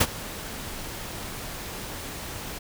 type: noise with ADSR envelope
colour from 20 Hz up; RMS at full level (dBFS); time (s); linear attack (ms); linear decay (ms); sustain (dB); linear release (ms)
pink; -17; 0-2.59; 10; 47; -19; 11
effects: none